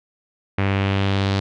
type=tone with low-pass filter sweep; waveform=sawtooth; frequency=98 Hz; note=G2; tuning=in tune; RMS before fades=-20 dBFS; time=0.58-1.4 s; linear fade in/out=5 ms; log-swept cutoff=2300 to 4300 Hz; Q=2.2; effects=none